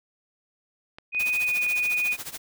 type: clicks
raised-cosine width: 0.3 ms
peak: -25 dBFS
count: 4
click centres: 0.985 / 1.148 / 1.209 / 1.665 s
type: tone with pitch glide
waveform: sine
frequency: 2489 to 2470 Hz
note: D#7 to D#7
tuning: 0 to -13 cents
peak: -22 dBFS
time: 1.12-2.17 s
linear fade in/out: 50 ms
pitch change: -13 cents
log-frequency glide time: 1.45-1.52 s
type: noise with tremolo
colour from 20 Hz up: white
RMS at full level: -34 dBFS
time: 1.19-2.38 s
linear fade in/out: 10 ms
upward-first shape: sine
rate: 14 Hz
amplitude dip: 85%
effects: none